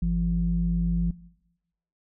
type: tone pair together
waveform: sine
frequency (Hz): 50.96 / 171.4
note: G#1 / F3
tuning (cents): -32 / -32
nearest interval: octave + major sixth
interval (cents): 2100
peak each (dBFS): -24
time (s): 0.02-1.11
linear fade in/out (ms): 5
effects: noise-tail reverb RT60 0.9 s tail -20 dB re dry + tanh soft clip ceiling -14 dBFS